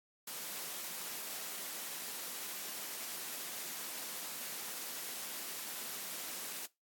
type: high-pass noise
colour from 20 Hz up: white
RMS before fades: -43 dBFS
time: 0.27-6.66 s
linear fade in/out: 5 ms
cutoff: 170 Hz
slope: 24 dB/octave
effects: noise-tail reverb RT60 0.2 s tail -19 dB re dry + AAC 64 kbps